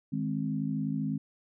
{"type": "chord", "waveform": "sine", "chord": "Ab major", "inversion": "second", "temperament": "equal with one note detuned", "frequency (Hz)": [155.56, 207.7, 263.6], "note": ["Eb3", "Ab3", "C4"], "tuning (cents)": [0, 0, 13], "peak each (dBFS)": -33, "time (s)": [0.12, 1.18], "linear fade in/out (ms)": 10, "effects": []}